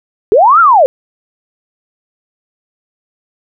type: linear two-way sweep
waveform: sine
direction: up then down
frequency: 377.2 to 1407 to 493.3 Hz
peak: -3 dBFS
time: 0.32-0.86 s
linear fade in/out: 0 ms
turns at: 0.6 s
effects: none